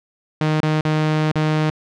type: tone with dropouts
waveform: sawtooth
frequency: 154.7 Hz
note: D#3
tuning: 10 cents flat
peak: -12 dBFS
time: 0.41-1.7 s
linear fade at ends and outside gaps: 2 ms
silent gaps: 0.604-0.631 / 0.809-0.851 / 1.317-1.356 s
effects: low-pass 4000 Hz 12 dB/octave